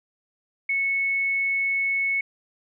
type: tone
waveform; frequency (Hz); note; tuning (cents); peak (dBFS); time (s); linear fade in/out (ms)
sine; 2204; C#7; -11; -21; 0.69-2.21; 5
effects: none